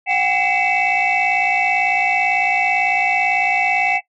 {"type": "tone cluster", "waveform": "sine", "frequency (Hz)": [731, 789, 2051, 2242, 2644], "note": ["F#5", "G5", "C7", "C#7", "E7"], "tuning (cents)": [-21, 11, -35, 19, 5], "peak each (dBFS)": -20, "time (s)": [0.06, 4.01], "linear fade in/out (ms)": 50, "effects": ["noise-tail reverb RT60 0.1 s tail -18 dB re dry", "tanh soft clip ceiling -7 dBFS"]}